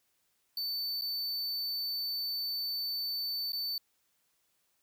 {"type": "tone with dropouts", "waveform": "square", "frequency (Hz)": 4530, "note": "C#8", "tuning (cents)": 37, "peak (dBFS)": -33, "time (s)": [0.57, 3.78], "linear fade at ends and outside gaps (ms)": 2, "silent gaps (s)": [[1.012, 1.019], [3.521, 3.531]], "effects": ["white hiss -75 dBFS RMS until 4.82 s"]}